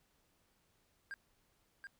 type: tone with echo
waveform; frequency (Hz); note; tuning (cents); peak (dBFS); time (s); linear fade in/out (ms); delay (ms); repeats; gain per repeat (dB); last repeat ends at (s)
triangle; 1604; G6; +39; -40; 1.11-1.14; 0; 730; 1; -4; 1.87
effects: pink hiss -75 dBFS RMS until 1.99 s